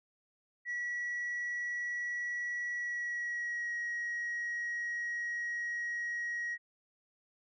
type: tone with pitch glide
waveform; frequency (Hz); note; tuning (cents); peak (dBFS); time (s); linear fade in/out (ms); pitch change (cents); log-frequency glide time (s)
sine; 1935 to 1897.4; B6 to A#6; -36 to +30; -32; 0.65-6.58; 50; -34; 2.76-3.74
effects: tanh soft clip ceiling -32 dBFS